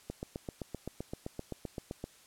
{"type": "click train", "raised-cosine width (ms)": 2, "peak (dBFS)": -24, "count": 16, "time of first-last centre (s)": [0.1, 2.04], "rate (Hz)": 7.73, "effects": ["white hiss -60 dBFS RMS until 2.26 s", "low-pass 11000 Hz 12 dB/octave"]}